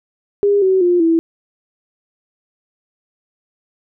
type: tone with pitch steps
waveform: sine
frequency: 405.3 / 378.2 / 352.8 / 329.2 Hz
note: G#4 / F#4 / F4 / E4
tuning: -42 / +38 / +18 / -2 cents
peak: -10 dBFS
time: 0.43-1.19 s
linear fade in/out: 0 ms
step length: 190 ms
effects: none